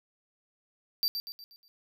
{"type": "tone with echo", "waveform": "square", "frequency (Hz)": 4675, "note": "D8", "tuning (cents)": -9, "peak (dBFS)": -25, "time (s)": [1.03, 1.08], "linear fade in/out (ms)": 0, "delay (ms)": 120, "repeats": 5, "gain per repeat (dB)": -7, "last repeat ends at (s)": 1.68, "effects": []}